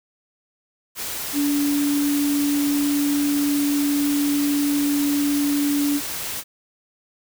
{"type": "tone in noise", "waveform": "sine", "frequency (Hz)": 287.9, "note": "D4", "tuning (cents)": -34, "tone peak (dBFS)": -18, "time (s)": [1.33, 6.01], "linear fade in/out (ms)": 50, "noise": "white", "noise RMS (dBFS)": -29, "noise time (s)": [0.95, 6.44], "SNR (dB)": 8, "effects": []}